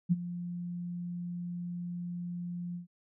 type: tone with ADSR envelope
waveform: sine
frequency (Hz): 175.1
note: F3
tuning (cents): +5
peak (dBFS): -20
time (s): 0.09-2.87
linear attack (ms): 29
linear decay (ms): 30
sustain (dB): -15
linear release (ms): 120
effects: none